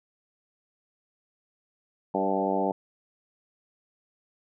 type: harmonic tone with a mistuned harmonic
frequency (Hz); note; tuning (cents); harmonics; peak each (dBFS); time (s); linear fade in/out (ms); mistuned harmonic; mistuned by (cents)
96.7; G2; -23; 2 / 3 / 4 / 5 / 6 / 7 / 8 / 9; -32 / -32 / -32 / -32 / -32 / -32 / -32 / -32; 2.14-2.72; 5; 6; +16
effects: none